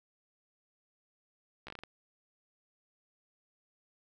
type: slowing click train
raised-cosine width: 0.3 ms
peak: -28 dBFS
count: 7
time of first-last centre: 1.67-1.836 s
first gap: 14 ms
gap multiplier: 1.27
effects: 11-bit